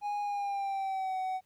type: tone with pitch glide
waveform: triangle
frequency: 824 to 751.3 Hz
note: G#5 to F#5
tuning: -14 to +26 cents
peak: -29 dBFS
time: 0.01-1.41 s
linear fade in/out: 50 ms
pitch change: -160 cents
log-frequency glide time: 0.21-1.17 s
effects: pink hiss -73 dBFS RMS until 1.45 s + high-pass 60 Hz 12 dB/octave